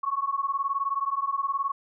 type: beating tone pair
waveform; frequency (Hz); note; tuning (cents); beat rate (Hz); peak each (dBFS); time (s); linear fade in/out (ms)
sine; 1097 / 1116; C#6 / C#6; -18 / +11; 19; -28; 0.03-1.72; 10
effects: none